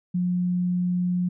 sine tone, 178.9 Hz, F3, 42 cents sharp, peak -21 dBFS, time 0.14-1.29 s, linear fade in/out 10 ms, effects none

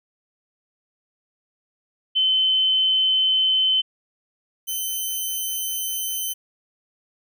sine / 5% pulse tone pair in turn, 3061 / 3061 Hz, G7 / G7, -42 / -42 cents, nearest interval unison, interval 0 cents, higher neither, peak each -16 dBFS, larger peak neither, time 2.15-3.82 / 4.67-6.34 s, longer neither, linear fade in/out 20 ms, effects none

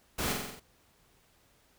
pink noise with echo, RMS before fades -33 dBFS, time 0.18-0.33 s, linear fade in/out 10 ms, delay 45 ms, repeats 6, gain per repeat -3 dB, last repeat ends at 0.6 s, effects pink hiss -66 dBFS RMS until 1.78 s

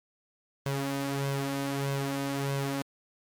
sawtooth tone with flanger, 138.59 Hz, C#3, in tune, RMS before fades -31 dBFS, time 0.66-2.82 s, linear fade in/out 2 ms, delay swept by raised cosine 1.9 to 4 ms, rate 1.6 Hz, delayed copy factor +0.6, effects MP3 96 kbps

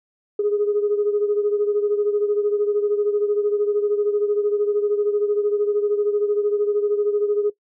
sine beating tone pair, 411.9 / 424.9 Hz, G#4 / G#4, -14 / +40 cents, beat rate 13 Hz, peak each -18 / -23 dBFS, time 0.39-7.5 s, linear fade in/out 5 ms, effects noise-tail reverb RT60 0.1 s tail -19 dB re dry + tanh soft clip ceiling -11 dBFS

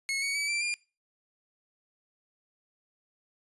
sawtooth tone with pitch steps, 2182 / 2236 / 2290 / 2347 / 2404 Hz, C#7 / C#7 / D7 / D7 / D7, -28 / +14 / -44 / -2 / +40 cents, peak -25 dBFS, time 0.09-0.74 s, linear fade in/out 0 ms, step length 130 ms, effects noise-tail reverb RT60 0.3 s tail -22 dB re dry + resampled to 24000 Hz

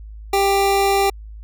square tone pair together, 395 / 790 Hz, G4 / G5, +13 / +13 cents, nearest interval octave, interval 1200 cents, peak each -18 dBFS, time 0.33-1.1 s, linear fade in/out 5 ms, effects added 53 Hz sine -33 dBFS peak until 1.43 s

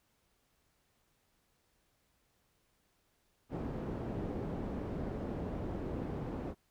white low-pass noise, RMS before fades -39 dBFS, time 3.49-6.55 s, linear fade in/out 50 ms, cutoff 360 Hz, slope 12 dB/octave, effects pink hiss -75 dBFS RMS until 6.7 s

